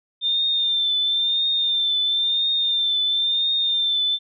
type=tone with vibrato; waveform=sine; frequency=3593 Hz; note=A7; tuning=36 cents sharp; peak=-18 dBFS; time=0.21-4.19 s; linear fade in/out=50 ms; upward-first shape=triangle; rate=0.98 Hz; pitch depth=47 cents each way; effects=none